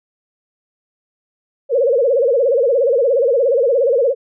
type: tone with vibrato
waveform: sine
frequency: 510 Hz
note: C5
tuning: 44 cents flat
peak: -11 dBFS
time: 1.69-4.15 s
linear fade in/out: 50 ms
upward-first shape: sine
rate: 17 Hz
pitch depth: 190 cents each way
effects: none